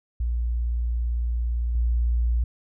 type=tone with level steps; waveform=sine; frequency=58.9 Hz; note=A#1; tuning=19 cents sharp; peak=-22 / -19 dBFS; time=0.2-2.44 s; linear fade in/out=5 ms; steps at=1.75 s; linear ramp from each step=2 ms; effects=none